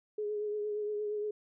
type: tone with vibrato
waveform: sine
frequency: 419.4 Hz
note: G#4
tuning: 17 cents sharp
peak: -32 dBFS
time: 0.18-1.31 s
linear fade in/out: 5 ms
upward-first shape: triangle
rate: 8.6 Hz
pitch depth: 32 cents each way
effects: none